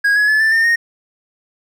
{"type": "tone with pitch steps", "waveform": "triangle", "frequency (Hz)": [1644, 1684.4, 1725.7, 1768.1, 1811.5, 1856], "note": ["G#6", "G#6", "A6", "A6", "A6", "A#6"], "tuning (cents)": [-18, 24, -34, 8, 50, -8], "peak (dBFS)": -9, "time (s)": [0.04, 0.76], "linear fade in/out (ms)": 10, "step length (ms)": 120, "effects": []}